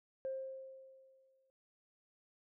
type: tone with exponential decay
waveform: sine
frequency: 530 Hz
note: C5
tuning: 22 cents sharp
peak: -35 dBFS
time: 0.25-1.5 s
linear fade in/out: 0 ms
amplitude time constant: 270 ms
effects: tanh soft clip ceiling -32 dBFS